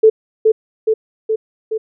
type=tone with echo; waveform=sine; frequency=439.1 Hz; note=A4; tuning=4 cents flat; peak=-4 dBFS; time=0.03-0.1 s; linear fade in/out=10 ms; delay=420 ms; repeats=4; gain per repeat=-3 dB; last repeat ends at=1.78 s; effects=none